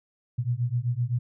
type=beating tone pair; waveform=sine; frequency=117.5 / 125.3 Hz; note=A#2 / B2; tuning=+14 / +25 cents; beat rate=7.8 Hz; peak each=-27 dBFS; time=0.38-1.19 s; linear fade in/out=10 ms; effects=none